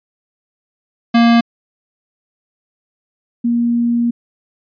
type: tone pair in turn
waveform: square / sine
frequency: 233.6 / 236.6 Hz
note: A#3 / A#3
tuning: +4 / +26 cents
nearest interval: unison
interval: 22 cents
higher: second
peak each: -8 / -12 dBFS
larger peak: first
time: 1.14-1.41 / 3.44-4.11 s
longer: second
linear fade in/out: 10 ms
effects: resampled to 11025 Hz